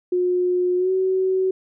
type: tone with pitch glide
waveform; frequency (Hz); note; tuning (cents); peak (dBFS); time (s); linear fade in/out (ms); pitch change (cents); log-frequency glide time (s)
sine; 360 to 376.4; F#4 to F#4; -47 to +30; -17; 0.12-1.51; 5; +77; 0.77-0.91
effects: none